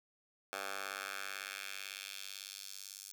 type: tone with high-pass filter sweep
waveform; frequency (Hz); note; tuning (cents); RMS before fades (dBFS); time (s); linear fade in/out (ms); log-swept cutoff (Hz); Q
10% pulse; 98; G2; 0; -45; 0.53-3.12; 0; 880 to 6400; 1.3
effects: none